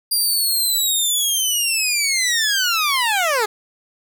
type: linear sweep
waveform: 15% pulse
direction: down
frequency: 4814 to 402.8 Hz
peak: -10 dBFS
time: 0.11-3.46 s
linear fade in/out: 10 ms
effects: none